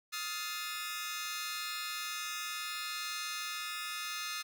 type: chord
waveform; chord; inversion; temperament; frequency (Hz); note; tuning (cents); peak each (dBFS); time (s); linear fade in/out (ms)
15% pulse; F dominant seventh; third; just; 1257.2 / 1396.9 / 1746.1 / 2095; Eb6 / F6 / A6 / C7; +18 / 0 / -14 / +2; -34 / -38 / -37 / -39; 0.12-4.43; 20
effects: none